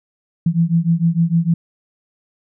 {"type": "beating tone pair", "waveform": "sine", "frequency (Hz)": [164.2, 170.8], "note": ["E3", "F3"], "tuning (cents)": [-6, -38], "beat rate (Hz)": 6.6, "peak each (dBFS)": -16, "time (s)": [0.46, 1.54], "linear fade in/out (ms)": 5, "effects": []}